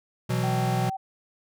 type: chord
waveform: square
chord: B suspended fourth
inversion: none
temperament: equal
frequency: 123.47 / 164.81 / 185 Hz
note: B2 / E3 / F#3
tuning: 0 / 0 / 0 cents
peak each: -26 / -32 / -31 dBFS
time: 0.29-0.9 s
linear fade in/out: 10 ms
type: tone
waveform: sine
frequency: 768 Hz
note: G5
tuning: 36 cents flat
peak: -29 dBFS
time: 0.43-0.97 s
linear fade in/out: 10 ms
effects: none